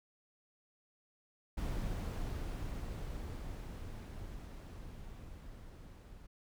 brown noise with level ramp, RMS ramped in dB -37 to -53 dBFS, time 1.57-6.27 s, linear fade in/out 10 ms, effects none

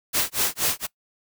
white noise with tremolo, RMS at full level -21 dBFS, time 0.13-0.87 s, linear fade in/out 20 ms, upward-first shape sine, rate 4.2 Hz, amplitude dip 100%, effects noise-tail reverb RT60 0.1 s tail -22 dB re dry

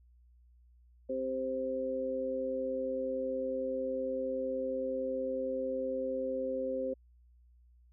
harmonic tone, 130.81 Hz, C3, in tune, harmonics 2 / 3 / 4, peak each -39 / -41 / -33 dBFS, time 1.09-6.94 s, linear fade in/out 10 ms, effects added 60 Hz sine -59 dBFS peak until 7.92 s

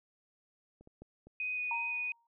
clicks, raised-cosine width 2 ms, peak -44 / -42 / -36 / -41 dBFS, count 4, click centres 0.81 / 0.874 / 1.02 / 1.27 s
sine tone with vibrato, 2489 Hz, D#7, in tune, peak -33 dBFS, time 1.4-2.12 s, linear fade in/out 2 ms, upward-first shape square, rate 2.9 Hz, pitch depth 8 cents each way
sine tone with exponential decay, 932.3 Hz, A#5, in tune, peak -33 dBFS, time 1.71-2.27 s, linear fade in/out 2 ms, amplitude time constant 120 ms
effects none

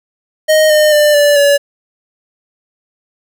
square tone with pitch steps, 622.3 / 608.8 / 595.6 / 582.6 / 570 Hz, D#5 / D#5 / D5 / D5 / C#5, 0 / -38 / +24 / -14 / +48 cents, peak -7 dBFS, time 0.48-1.58 s, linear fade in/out 20 ms, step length 220 ms, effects 7-bit

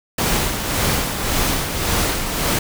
pink noise with tremolo, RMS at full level -18 dBFS, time 0.18-2.59 s, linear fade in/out 5 ms, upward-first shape sine, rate 1.8 Hz, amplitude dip 50%, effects none

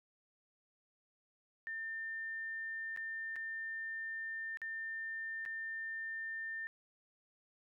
sine tone with dropouts, 1800 Hz, A6, 39 cents sharp, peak -39 dBFS, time 1.67-6.67 s, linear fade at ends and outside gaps 0 ms, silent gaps 2.963-2.973 / 3.358-3.363 / 4.572-4.617 / 5.452-5.46 s, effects none

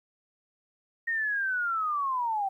sine linear sweep, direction down, 1864.7 to 759 Hz, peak -26 dBFS, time 1.07-2.49 s, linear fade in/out 10 ms, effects 11-bit

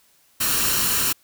white noise with comb filter, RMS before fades -21 dBFS, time 0.4-1.13 s, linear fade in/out 10 ms, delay 0.71 ms, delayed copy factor +0.55, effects white hiss -59 dBFS RMS until 1.23 s

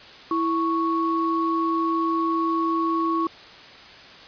sine tone pair together, 329.6 / 1108.7 Hz, E4 / C#6, 0 / 0 cents, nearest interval octave + major sixth, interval 2100 cents, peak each -23 dBFS, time 0.31-3.27 s, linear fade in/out 2 ms, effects white hiss -44 dBFS RMS until 4.27 s + resampled to 11025 Hz

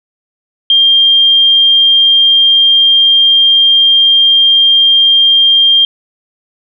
sine tone, 3198 Hz, G7, 34 cents sharp, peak -4 dBFS, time 0.7-5.85 s, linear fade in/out 2 ms, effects none

